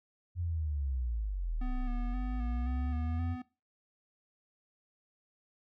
sine linear two-way sweep, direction down then up, 89.7 to 30.73 to 89.7 Hz, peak -31 dBFS, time 0.35-3.37 s, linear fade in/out 50 ms, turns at 1.76 s
square tone with vibrato, 246.9 Hz, B3, in tune, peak -40 dBFS, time 1.61-3.42 s, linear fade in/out 5 ms, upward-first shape square, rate 1.9 Hz, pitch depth 26 cents each way
effects noise-tail reverb RT60 0.3 s tail -20 dB re dry + low-pass 2000 Hz 12 dB/octave

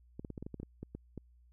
clicks, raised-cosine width 3 ms, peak -29 dBFS, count 12, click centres 0.195 / 0.248 / 0.303 / 0.378 / 0.426 / 0.465 / 0.543 / 0.6 / 0.631 / 0.83 / 0.95 / 1.177 s, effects added 60 Hz sine -60 dBFS peak until 1.52 s

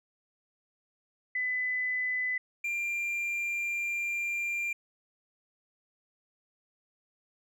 sine / triangle tone pair in turn, 2005 / 2384 Hz, B6 / D7, +26 / +25 cents, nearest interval minor third, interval 299 cents, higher second, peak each -28 dBFS, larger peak neither, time 1.35-2.38 / 2.64-4.73 s, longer second, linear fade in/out 5 ms, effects none

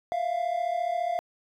triangle tone pair together, 667.4 / 702 Hz, E5 / F5, +21 / +9 cents, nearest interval minor second, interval 88 cents, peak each -28 / -25 dBFS, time 0.12-1.19 s, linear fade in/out 0 ms, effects tanh soft clip ceiling -16 dBFS

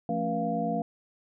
sine tone cluster, 171.4 / 221.7 / 279.7 / 481.3 / 694 Hz, F3 / A3 / C#4 / B4 / F5, -32 / +13 / +16 / -45 / -11 cents, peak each -34 / -32 / -35 / -35 / -30 dBFS, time 0.09-0.82 s, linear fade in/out 2 ms, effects none

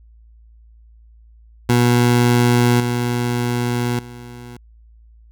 20% pulse tone with level steps, 121.1 Hz, B2, 34 cents flat, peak -7 / -13 / -29 dBFS, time 1.69-4.57 s, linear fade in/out 5 ms, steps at 2.8 / 3.99 s, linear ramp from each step 2 ms, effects added 56 Hz sine -44 dBFS peak until 5.31 s

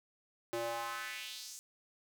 square tone with high-pass filter sweep, 116.54 Hz, A#2, in tune, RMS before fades -41 dBFS, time 0.53-1.59 s, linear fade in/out 0 ms, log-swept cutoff 400 to 7200 Hz, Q 2.4, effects none

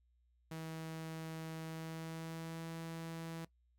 sawtooth tone with pitch glide, 160.9 to 164.28 Hz, E3 to E3, -42 to -6 cents, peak -39 dBFS, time 0.51-3.45 s, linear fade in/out 5 ms, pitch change +36 cents, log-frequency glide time 1.65-2.7 s, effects noise-tail reverb RT60 0.1 s tail -19 dB re dry + added 60 Hz sine -70 dBFS peak until 3.78 s

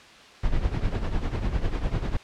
brown noise with tremolo, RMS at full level -22 dBFS, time 0.43-2.17 s, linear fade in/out 5 ms, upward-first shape triangle, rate 10 Hz, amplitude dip 80%, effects white hiss -48 dBFS RMS until 2.23 s + low-pass 4000 Hz 12 dB/octave

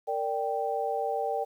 sine chord, G minor, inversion first, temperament equal with one note detuned, 460 / 587.3 / 784 Hz, Bb4 / D5 / G5, -23 / 0 / 0 cents, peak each -32 / -33 / -30 dBFS, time 0.07-1.45 s, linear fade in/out 20 ms, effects 10-bit

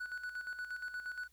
triangle tone with tremolo, 1480 Hz, F#6, in tune, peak -36 dBFS, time 0-1.28 s, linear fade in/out 10 ms, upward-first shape square, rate 8.5 Hz, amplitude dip 60%, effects added 60 Hz sine -69 dBFS peak until 1.32 s + white hiss -72 dBFS RMS until 1.32 s

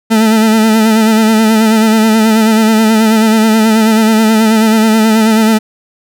40% pulse tone with vibrato, 220 Hz, A3, in tune, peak -5 dBFS, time 0.1-5.59 s, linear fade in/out 20 ms, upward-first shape sine, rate 9.3 Hz, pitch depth 40 cents each way, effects none

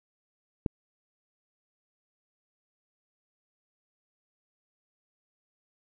click, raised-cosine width 3 ms, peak -14 dBFS, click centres 0.662 s, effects none

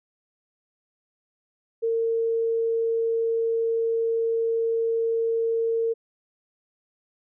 sine tone, 456.3 Hz, A#4, 37 cents flat, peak -21 dBFS, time 1.82-5.94 s, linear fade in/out 20 ms, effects none

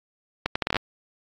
accelerating click train, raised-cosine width 0.3 ms, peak -7 dBFS, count 9, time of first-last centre 0.46-0.766 s, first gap 95 ms, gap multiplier 0.71, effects AAC 64 kbps

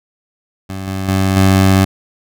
20% pulse tone with level steps, 95.6 Hz, G2, 43 cents flat, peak -18 / -14 / -7 / -3 dBFS, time 0.69-1.85 s, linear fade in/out 10 ms, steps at 0.87 / 1.08 / 1.36 s, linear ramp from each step 5 ms, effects none

